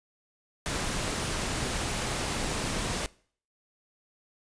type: noise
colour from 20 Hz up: pink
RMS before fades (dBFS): -31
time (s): 0.66-3.06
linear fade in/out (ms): 0
effects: noise-tail reverb RT60 0.5 s tail -22 dB re dry + resampled to 22050 Hz